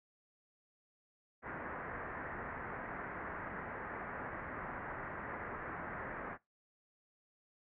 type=low-pass noise; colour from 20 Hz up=white; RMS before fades=-44 dBFS; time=1.42-6.38 s; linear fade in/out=50 ms; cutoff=1900 Hz; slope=48 dB/octave; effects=noise-tail reverb RT60 0.2 s tail -21 dB re dry